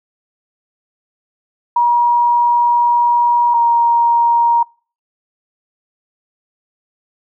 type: tone pair in turn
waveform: sine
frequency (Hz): 955 / 939.7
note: A#5 / A#5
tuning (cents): +42 / +14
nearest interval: unison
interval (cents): 28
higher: first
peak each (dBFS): -9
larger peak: neither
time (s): 1.76-3.54 / 3.54-4.63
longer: first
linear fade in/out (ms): 5
effects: noise-tail reverb RT60 0.4 s tail -26 dB re dry